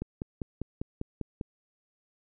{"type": "click train", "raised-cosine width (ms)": 3, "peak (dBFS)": -20, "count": 8, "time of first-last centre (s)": [0.02, 1.412], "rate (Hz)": 5.03, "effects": []}